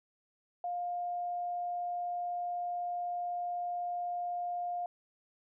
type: tone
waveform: sine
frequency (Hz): 706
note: F5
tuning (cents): +19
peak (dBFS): -33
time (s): 0.64-4.86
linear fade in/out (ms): 2
effects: none